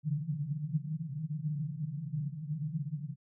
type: band-pass noise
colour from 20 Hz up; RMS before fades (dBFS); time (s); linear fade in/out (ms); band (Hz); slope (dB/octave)
white; -36; 0.03-3.16; 50; 140 to 160; 96
effects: none